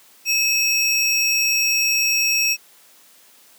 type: tone pair together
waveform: square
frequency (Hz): 2584 / 5590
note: E7 / F8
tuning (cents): -35 / +1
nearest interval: octave + minor second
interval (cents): 1336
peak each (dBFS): -20 / -20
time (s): 0.25-2.57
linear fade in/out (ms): 50
effects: white hiss -51 dBFS RMS until 3.58 s + high-pass 200 Hz 12 dB/octave